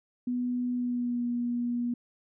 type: tone with pitch glide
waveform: sine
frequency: 246.6 to 240.7 Hz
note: B3 to B3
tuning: -2 to -44 cents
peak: -27 dBFS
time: 0.27-1.94 s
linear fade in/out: 5 ms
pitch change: -42 cents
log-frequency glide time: 0.73-1.25 s
effects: none